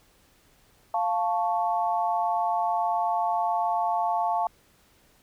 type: chord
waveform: sine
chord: F augmented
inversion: none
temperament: equal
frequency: 698.5 / 880 / 1108.7 Hz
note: F5 / A5 / C#6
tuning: 0 / 0 / 0 cents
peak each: -26 / -26 / -32 dBFS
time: 0.94-4.47 s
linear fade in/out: 2 ms
effects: pink hiss -61 dBFS RMS until 5.22 s